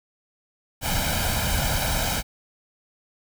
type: noise with comb filter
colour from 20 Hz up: pink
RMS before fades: -24 dBFS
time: 0.81-2.23 s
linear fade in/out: 50 ms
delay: 1.3 ms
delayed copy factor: +0.75
effects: none